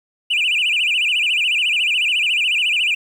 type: tone with vibrato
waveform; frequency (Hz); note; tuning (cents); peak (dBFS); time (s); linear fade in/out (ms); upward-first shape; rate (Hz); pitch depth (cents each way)
sine; 2667; E7; +20; -13; 0.3-2.95; 10; sine; 14; 210
effects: tanh soft clip ceiling -13 dBFS + 8-bit